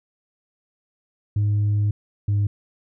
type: tone pair in turn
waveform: sine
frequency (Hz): 103.7 / 102.21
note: G#2 / G#2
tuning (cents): -2 / -27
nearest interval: unison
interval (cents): 25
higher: first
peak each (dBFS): -15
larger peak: neither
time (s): 1.36-1.91 / 2.28-2.47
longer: first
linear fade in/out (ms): 5
effects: tanh soft clip ceiling -16 dBFS